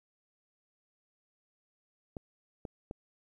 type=clicks; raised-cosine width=2 ms; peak=-26 dBFS; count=3; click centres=2.168 / 2.652 / 2.911 s; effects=11-bit